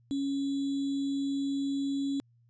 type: tone with sample-and-hold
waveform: sine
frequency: 277.2 Hz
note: C#4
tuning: in tune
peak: -28 dBFS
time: 0.11-2.2 s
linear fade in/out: 0 ms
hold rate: 3675 Hz
effects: added 118 Hz sine -61 dBFS peak until 2.49 s + resampled to 16000 Hz